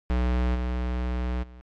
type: tone with level steps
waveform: square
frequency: 61.6 Hz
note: B1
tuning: 4 cents flat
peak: -22 / -26 / -44 dBFS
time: 0.1-1.61 s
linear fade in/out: 0 ms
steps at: 0.54 / 1.42 s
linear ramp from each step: 20 ms
effects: low-pass 3000 Hz 12 dB/octave + MP3 96 kbps